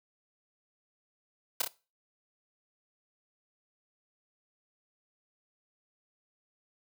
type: noise with echo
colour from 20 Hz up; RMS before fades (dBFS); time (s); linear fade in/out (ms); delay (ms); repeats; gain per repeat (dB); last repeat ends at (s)
white; -28; 1.6-1.62; 5; 29; 2; -4; 1.678
effects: noise-tail reverb RT60 0.3 s tail -19 dB re dry + high-pass 150 Hz 12 dB/octave